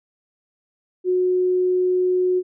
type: tone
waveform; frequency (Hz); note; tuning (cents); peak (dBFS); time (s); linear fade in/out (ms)
sine; 365.3; F#4; -22; -16; 1.04-2.43; 50
effects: none